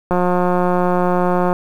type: click train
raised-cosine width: 1 ms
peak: -4 dBFS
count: 255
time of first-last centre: 0.11-1.529 s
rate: 179 Hz
effects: 7-bit